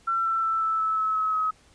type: tone with pitch steps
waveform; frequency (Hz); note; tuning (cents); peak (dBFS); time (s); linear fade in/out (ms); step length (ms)
sine; 1349 / 1338.1 / 1327.4 / 1316.7 / 1306.1 / 1295.5 / 1285.1 / 1274.8; E6 / E6 / E6 / E6 / E6 / E6 / E6 / D#6; +40 / +26 / +12 / -2 / -16 / -30 / -44 / +42; -22; 0.07-1.51; 10; 180
effects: pink hiss -58 dBFS RMS until 1.74 s + resampled to 22050 Hz